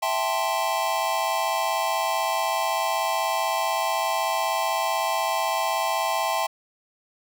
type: chord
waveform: square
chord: A minor seventh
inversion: second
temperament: equal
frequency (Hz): 659.3 / 784 / 880 / 1046.5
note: E5 / G5 / A5 / C6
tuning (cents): 0 / 0 / 0 / 0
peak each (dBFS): -29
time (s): 0.02-6.47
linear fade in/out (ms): 10
effects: none